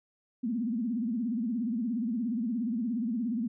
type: tone with vibrato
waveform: sine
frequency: 232.5 Hz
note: A#3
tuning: 4 cents flat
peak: -28 dBFS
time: 0.43-3.48 s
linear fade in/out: 10 ms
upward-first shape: sine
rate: 17 Hz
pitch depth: 170 cents each way
effects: none